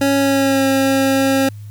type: tone with pitch glide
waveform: 25% pulse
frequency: 276.8 to 269.7 Hz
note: C#4 to C#4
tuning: -2 to -47 cents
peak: -9 dBFS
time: 0.01-1.49 s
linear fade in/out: 5 ms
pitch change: -45 cents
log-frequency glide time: 0.16-0.66 s
effects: added 104 Hz sine -30 dBFS peak until 1.7 s + white hiss -53 dBFS RMS until 1.7 s